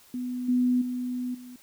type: tone with level steps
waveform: sine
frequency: 248.9 Hz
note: B3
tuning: 14 cents sharp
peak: -29 / -20 / -28 / -41 dBFS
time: 0.14-1.56 s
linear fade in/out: 2 ms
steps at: 0.48 / 0.81 / 1.34 s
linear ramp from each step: 10 ms
effects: white hiss -56 dBFS RMS until 1.62 s